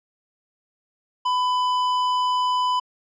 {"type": "tone with tanh clipping", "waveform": "sine", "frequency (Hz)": 1000, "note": "B5", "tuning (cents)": 21, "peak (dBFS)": -21, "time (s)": [1.25, 2.8], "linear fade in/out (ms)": 10, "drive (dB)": 15, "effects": ["low-pass 5000 Hz 12 dB/octave"]}